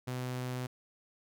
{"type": "tone", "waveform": "sawtooth", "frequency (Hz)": 126.3, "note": "B2", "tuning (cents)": 39, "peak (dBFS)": -31, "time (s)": [0.07, 0.67], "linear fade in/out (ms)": 10, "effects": []}